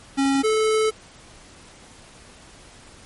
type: tone pair in turn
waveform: square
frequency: 273.6 / 435.7 Hz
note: C#4 / A4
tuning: -23 / -17 cents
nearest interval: minor sixth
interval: 806 cents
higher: second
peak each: -18 dBFS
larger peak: neither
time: 0.17-0.43 / 0.43-0.91 s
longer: second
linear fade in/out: 20 ms
effects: pink hiss -47 dBFS RMS until 3.05 s + MP3 48 kbps